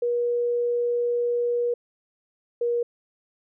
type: tone pair in turn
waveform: sine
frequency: 479.9 / 475.8 Hz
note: B4 / A#4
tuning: -50 / +35 cents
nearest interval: unison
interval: 15 cents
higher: first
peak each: -21 dBFS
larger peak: neither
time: 0.02-1.74 / 2.61-2.83 s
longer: first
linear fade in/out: 5 ms
effects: none